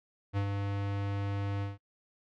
square tone with ADSR envelope, 100 Hz, G2, 35 cents sharp, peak -28 dBFS, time 0.33-1.78 s, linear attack 41 ms, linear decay 83 ms, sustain -4 dB, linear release 160 ms, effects noise-tail reverb RT60 0.1 s tail -24 dB re dry + low-pass 3000 Hz 12 dB/octave

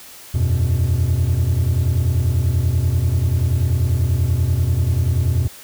triangle chord, E suspended second, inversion none, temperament just, 82.41 / 92.71 / 123.61 Hz, E2 / F#2 / B2, 0 / +4 / +2 cents, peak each -16 dBFS, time 0.34-5.48 s, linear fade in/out 10 ms, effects tanh soft clip ceiling -9 dBFS + white hiss -40 dBFS RMS until 5.63 s

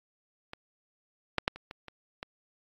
clicks, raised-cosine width 0.3 ms, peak -24 / -10 / -8 / -28 / -25 / -27 / -21 dBFS, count 7, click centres 0.534 / 1.383 / 1.479 / 1.56 / 1.711 / 1.883 / 2.229 s, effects AAC 48 kbps

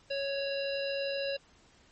harmonic tone with a mistuned harmonic, 554.4 Hz, C#5, in tune, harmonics 1 / 3 / 5 / 7 / 9, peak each -32 / -43 / -39 / -41 / -45 dBFS, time 0.1-1.37 s, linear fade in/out 10 ms, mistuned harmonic 7, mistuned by +45 cents, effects pink hiss -62 dBFS RMS until 1.91 s + MP3 32 kbps

